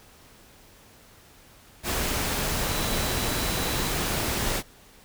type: tone in noise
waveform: sine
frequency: 3951 Hz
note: B7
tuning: in tune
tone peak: -38 dBFS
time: 2.66-3.92 s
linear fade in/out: 50 ms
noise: pink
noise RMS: -27 dBFS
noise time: 1.83-4.63 s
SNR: -14 dB
effects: pink hiss -53 dBFS RMS until 5.04 s